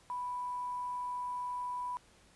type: tone with quantisation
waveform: sine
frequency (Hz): 987.8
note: B5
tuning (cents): 0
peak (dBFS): -35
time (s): 0.1-1.97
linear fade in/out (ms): 0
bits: 10
effects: pink hiss -63 dBFS RMS until 2.35 s + resampled to 24000 Hz